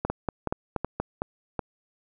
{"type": "two click trains", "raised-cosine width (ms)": 1, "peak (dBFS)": [-12, -13], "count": [5, 5], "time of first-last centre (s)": [[0.05, 1], [0.1, 1.593]], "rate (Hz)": [4.21, 2.68], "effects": []}